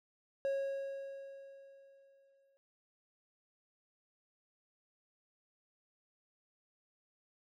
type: tone with exponential decay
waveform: triangle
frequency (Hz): 548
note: C#5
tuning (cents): -20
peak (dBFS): -29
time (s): 0.45-2.57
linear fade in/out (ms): 0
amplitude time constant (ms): 460
effects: none